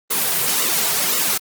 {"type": "noise with flanger", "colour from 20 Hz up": "white", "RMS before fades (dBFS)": -19, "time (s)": [0.1, 1.38], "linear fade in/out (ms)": 10, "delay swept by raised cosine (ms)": [1.2, 3.8], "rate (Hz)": 1.9, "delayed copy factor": -0.7, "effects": ["high-pass 150 Hz 12 dB/octave", "Opus 24 kbps"]}